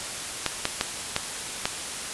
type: clicks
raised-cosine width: 0.2 ms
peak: -5 dBFS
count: 5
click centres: 0.463 / 0.654 / 0.811 / 1.164 / 1.655 s
effects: white hiss -33 dBFS RMS until 2.13 s + resampled to 24000 Hz